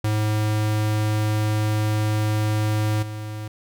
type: tone with level steps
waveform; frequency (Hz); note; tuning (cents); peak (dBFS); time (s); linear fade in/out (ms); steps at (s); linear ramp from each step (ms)
square; 107; A2; -48; -20 / -30; 0.04-3.48; 5; 3.02; 10
effects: none